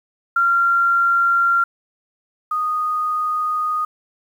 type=tone pair in turn; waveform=sine; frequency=1380 / 1238.3 Hz; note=F6 / D#6; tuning=-21 / -9 cents; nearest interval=major second; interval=188 cents; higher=first; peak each=-13 / -18 dBFS; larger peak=first; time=0.36-1.64 / 2.51-3.85 s; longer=second; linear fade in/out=5 ms; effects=8-bit